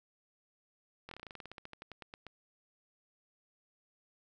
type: slowing click train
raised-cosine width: 0.3 ms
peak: -30 dBFS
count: 20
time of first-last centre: 1.09-2.267 s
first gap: 23 ms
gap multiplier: 1.1
effects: none